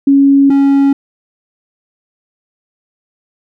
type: tone pair in turn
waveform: sine / triangle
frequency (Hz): 277.2 / 277.2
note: C#4 / C#4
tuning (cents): 0 / 0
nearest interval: unison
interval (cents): 0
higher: neither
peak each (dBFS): -4 / -4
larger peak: neither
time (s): 0.07-0.5 / 0.5-0.93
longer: neither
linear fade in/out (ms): 5
effects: none